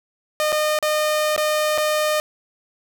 sawtooth tone with dropouts, 610 Hz, D#5, 34 cents flat, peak -14 dBFS, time 0.4-2.2 s, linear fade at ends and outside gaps 0 ms, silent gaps 0.521-0.527 / 0.788-0.826 / 1.363-1.378 / 1.777-1.782 s, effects none

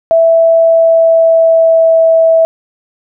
sine tone with pitch glide, 659.3 to 653.2 Hz, E5 to E5, 0 to -16 cents, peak -4 dBFS, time 0.11-2.45 s, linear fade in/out 0 ms, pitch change -16 cents, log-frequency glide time 0.58-2.01 s, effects none

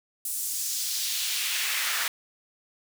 pink noise with high-pass filter sweep, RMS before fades -29 dBFS, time 0.25-2.08 s, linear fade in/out 2 ms, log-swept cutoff 9400 to 1400 Hz, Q 1.3, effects none

